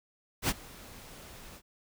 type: noise with ADSR envelope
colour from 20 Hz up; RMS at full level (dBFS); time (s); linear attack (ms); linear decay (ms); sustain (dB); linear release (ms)
pink; -26; 0.42-1.62; 70; 38; -23; 59
effects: none